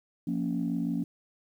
sine chord, Bb minor, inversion second, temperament just, 174.81 / 233.1 / 279.7 Hz, F3 / Bb3 / Db4, +2 / 0 / +16 cents, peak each -31 dBFS, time 0.27-1.04 s, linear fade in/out 5 ms, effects tanh soft clip ceiling -20 dBFS + 10-bit

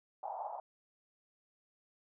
white band-pass noise, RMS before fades -42 dBFS, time 0.23-0.6 s, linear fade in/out 2 ms, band 680 to 880 Hz, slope 48 dB/octave, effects none

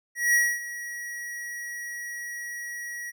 square tone with ADSR envelope, 1913 Hz, A#6, 44 cents sharp, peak -18 dBFS, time 0.15-3.12 s, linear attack 190 ms, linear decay 250 ms, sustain -16 dB, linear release 30 ms, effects none

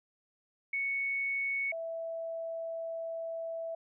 sine tone pair in turn, 2217 / 659.1 Hz, C#7 / E5, 0 / 0 cents, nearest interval octave + major sixth, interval 2100 cents, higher first, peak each -30 / -35 dBFS, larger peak first, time 0.73-1.72 / 1.72-3.75 s, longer second, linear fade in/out 5 ms, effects none

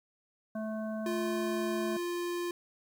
harmonic tone, 217.9 Hz, A3, 17 cents flat, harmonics 1 / 3 / 5 / 7, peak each -35 / -38 / -49 / -49 dBFS, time 0.55-1.97 s, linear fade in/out 5 ms
square tone, 349.2 Hz, F4, in tune, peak -33 dBFS, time 1.06-2.51 s, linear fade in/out 2 ms
effects 11-bit

